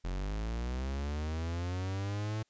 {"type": "linear sweep", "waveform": "45% pulse", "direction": "up", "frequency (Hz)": [43.33, 110], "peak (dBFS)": -33, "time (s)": [0.04, 2.43], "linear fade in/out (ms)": 10, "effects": ["white hiss -75 dBFS RMS until 2.49 s", "resampled to 16000 Hz"]}